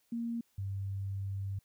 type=tone pair in turn; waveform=sine; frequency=233.1 / 98.01 Hz; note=A#3 / G2; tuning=0 / 0 cents; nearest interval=octave + minor third; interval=1500 cents; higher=first; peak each=-33 / -34 dBFS; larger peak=first; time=0.12-0.41 / 0.58-1.59 s; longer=second; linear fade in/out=5 ms; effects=white hiss -73 dBFS RMS until 1.64 s